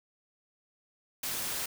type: noise with amplitude modulation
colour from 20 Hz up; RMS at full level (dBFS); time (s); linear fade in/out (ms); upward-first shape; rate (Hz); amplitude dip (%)
white; -32; 1.23-1.66; 5; sine; 237; 55
effects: none